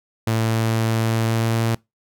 sawtooth tone with pitch glide, 112.4 to 114.1 Hz, A2 to A#2, +37 to -37 cents, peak -14 dBFS, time 0.27-1.75 s, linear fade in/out 5 ms, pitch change +26 cents, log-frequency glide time 0.98-1.57 s, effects noise-tail reverb RT60 0.2 s tail -24 dB re dry

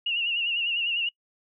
sine tone with vibrato, 2794 Hz, F7, in tune, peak -24 dBFS, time 0.06-1.09 s, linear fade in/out 5 ms, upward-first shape sine, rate 10 Hz, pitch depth 69 cents each way, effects noise-tail reverb RT60 0.1 s tail -25 dB re dry

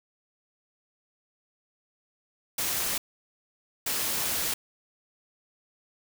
white noise bursts at uneven times, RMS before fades -29 dBFS, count 2, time 2.58-2.98 / 3.86-4.54 s, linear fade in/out 5 ms, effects none

